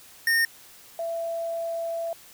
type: tone pair in turn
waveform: square / sine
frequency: 1835 / 668.2 Hz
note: A#6 / E5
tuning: -28 / +23 cents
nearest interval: octave + perfect fourth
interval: 1749 cents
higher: first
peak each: -20 / -27 dBFS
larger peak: first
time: 0.27-0.45 / 0.99-2.13 s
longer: second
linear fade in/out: 2 ms
effects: white hiss -50 dBFS RMS until 2.33 s